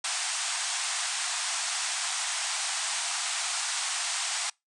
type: band-pass noise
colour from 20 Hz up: white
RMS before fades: -31 dBFS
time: 0.04-4.5 s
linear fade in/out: 5 ms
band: 670 to 9300 Hz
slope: 96 dB/octave
effects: noise-tail reverb RT60 0.2 s tail -26 dB re dry